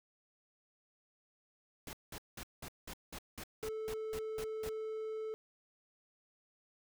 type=noise bursts; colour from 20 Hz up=pink; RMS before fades=-46 dBFS; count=12; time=1.87-4.692 s; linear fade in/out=2 ms; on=61 ms; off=190 ms
type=tone; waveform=triangle; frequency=437.5 Hz; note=A4; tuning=10 cents flat; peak=-36 dBFS; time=3.63-5.34 s; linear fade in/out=0 ms
effects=none